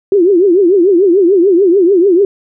sine tone with vibrato, 370 Hz, F#4, in tune, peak -5 dBFS, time 0.12-2.25 s, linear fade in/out 2 ms, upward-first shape triangle, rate 6.8 Hz, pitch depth 220 cents each way, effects none

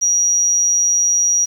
sine tone, 5760 Hz, F#8, 47 cents flat, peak -12 dBFS, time 0.01-1.46 s, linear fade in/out 20 ms, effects 7-bit

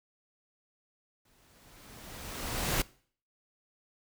pink noise with exponential growth, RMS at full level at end -28 dBFS, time 1.25-2.82 s, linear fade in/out 5 ms, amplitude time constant 340 ms, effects noise-tail reverb RT60 0.5 s tail -22 dB re dry

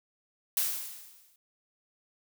blue noise with exponential decay, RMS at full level -26 dBFS, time 0.57-1.36 s, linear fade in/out 2 ms, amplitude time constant 170 ms, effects none

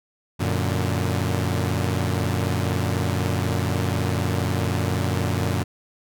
sawtooth chord, Gb augmented, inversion none, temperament equal, 92.5 / 116.54 / 146.83 Hz, Gb2 / Bb2 / D3, 0 / 0 / 0 cents, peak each -20 / -22 / -24 dBFS, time 0.39-5.64 s, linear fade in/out 20 ms, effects none

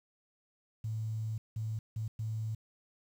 sine tone bursts at uneven times, 110 Hz, A2, in tune, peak -33 dBFS, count 4, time 0.84-1.38 / 1.56-1.79 / 1.96-2.08 / 2.19-2.55 s, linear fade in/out 5 ms, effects 10-bit

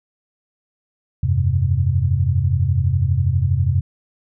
sine chord, F suspended second, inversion none, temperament equal with one note detuned, 85.81 / 98 / 130.81 Hz, F2 / G2 / C3, -30 / 0 / 0 cents, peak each -19 dBFS, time 1.23-3.81 s, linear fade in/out 5 ms, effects none

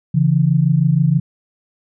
sine tone pair together, 139.4 / 165.78 Hz, C#3 / E3, +10 / +10 cents, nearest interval minor third, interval 300 cents, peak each -14 dBFS, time 0.14-1.2 s, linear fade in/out 10 ms, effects none

